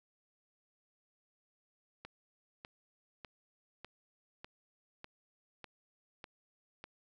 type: click train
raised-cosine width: 0.3 ms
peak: -30 dBFS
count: 9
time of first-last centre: 2.05-6.84 s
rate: 1.67 Hz
effects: none